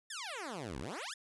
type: exponential two-way sweep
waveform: 10% pulse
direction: down then up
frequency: 1858 to 58.27 to 1858 Hz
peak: -32 dBFS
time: 0.1-1.14 s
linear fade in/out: 5 ms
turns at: 0.79 s
effects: resampled to 24000 Hz